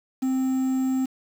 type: tone with quantisation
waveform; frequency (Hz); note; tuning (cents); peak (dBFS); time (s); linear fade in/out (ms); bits
triangle; 261.6; C4; 0; -19; 0.22-1.06; 10; 7
effects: none